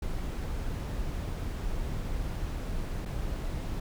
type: noise with dropouts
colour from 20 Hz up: brown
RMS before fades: -33 dBFS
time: 0.02-3.8 s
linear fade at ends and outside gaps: 5 ms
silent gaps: 3.052-3.057 s
effects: none